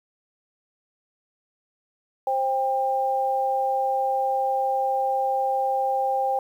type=tone pair together; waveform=sine; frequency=528 / 795.7 Hz; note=C5 / G5; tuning=+16 / +26 cents; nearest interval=perfect fifth; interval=710 cents; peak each=-26 / -22 dBFS; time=2.27-6.39 s; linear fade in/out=2 ms; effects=9-bit